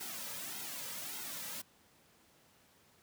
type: noise with flanger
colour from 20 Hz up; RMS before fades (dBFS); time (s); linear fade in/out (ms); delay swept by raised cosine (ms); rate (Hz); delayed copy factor
white; -43; 0-1.62; 10; 1.7 to 2.8; 1.7; -0.7
effects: pink hiss -66 dBFS RMS until 3.02 s + high-pass 100 Hz 12 dB/octave